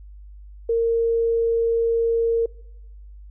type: tone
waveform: sine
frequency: 460.5 Hz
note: A#4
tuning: 21 cents flat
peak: -17 dBFS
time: 0.69-2.46 s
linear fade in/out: 5 ms
effects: noise-tail reverb RT60 1.0 s tail -23 dB re dry + added 50 Hz sine -39 dBFS peak until 3.3 s